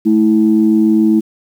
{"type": "tone pair together", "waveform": "sine", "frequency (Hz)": [217.7, 325], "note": ["A3", "E4"], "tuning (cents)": [-18, -24], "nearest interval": "perfect fifth", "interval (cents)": 694, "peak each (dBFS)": -10, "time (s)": [0.05, 1.21], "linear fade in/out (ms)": 20, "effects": ["tanh soft clip ceiling 0 dBFS", "7-bit"]}